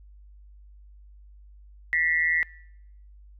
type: tone with amplitude modulation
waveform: sine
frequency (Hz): 1946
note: B6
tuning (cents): -26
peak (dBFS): -17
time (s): 1.93-2.43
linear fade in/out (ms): 0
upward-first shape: sine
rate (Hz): 162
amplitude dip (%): 85
effects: noise-tail reverb RT60 0.8 s tail -24 dB re dry + added 50 Hz sine -47 dBFS peak until 3.39 s